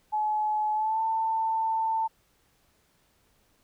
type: tone with pitch glide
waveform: sine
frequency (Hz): 853 to 891.8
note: G#5 to A5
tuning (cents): +46 to +23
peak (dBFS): -24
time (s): 0.12-2.08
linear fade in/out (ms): 20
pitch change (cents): +77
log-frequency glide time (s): 0.73-1.02
effects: pink hiss -67 dBFS RMS until 3.63 s